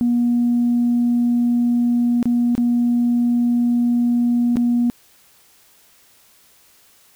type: tone with dropouts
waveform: sine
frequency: 240 Hz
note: B3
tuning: 49 cents flat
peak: -13 dBFS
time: 0.01-4.9 s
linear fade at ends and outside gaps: 0 ms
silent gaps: 2.228-2.256 / 2.552-2.579 / 4.558-4.569 s
effects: tanh soft clip ceiling -10 dBFS + white hiss -53 dBFS RMS until 7.15 s